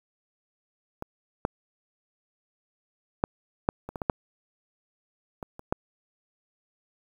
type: clicks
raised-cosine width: 1 ms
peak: -20 / -10 / -8 / -7 / -22 / -20 / -16 / -7 / -22 / -27 / -10 dBFS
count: 11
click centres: 1.024 / 1.451 / 3.239 / 3.689 / 3.89 / 3.958 / 4.018 / 4.098 / 5.428 / 5.594 / 5.725 s
effects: 8-bit